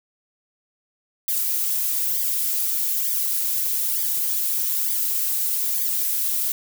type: noise with flanger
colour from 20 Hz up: violet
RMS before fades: -23 dBFS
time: 1.28-6.52 s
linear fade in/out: 2 ms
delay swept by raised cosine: 0.72 to 5.32 ms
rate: 1.1 Hz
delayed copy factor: -1
effects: none